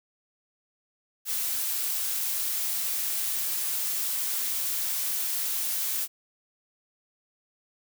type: noise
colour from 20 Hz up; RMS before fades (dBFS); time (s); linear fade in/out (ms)
blue; -29; 1.25-6.08; 50
effects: none